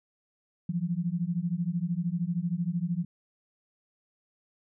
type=beating tone pair; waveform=sine; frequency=166.6 / 179.6 Hz; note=E3 / F3; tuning=+19 / +49 cents; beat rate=13 Hz; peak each=-30 dBFS; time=0.69-3.05 s; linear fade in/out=5 ms; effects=none